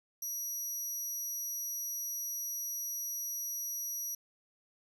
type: tone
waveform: 25% pulse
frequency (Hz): 5800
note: F#8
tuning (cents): -35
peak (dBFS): -31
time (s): 0.22-4.15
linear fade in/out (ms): 5
effects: 12-bit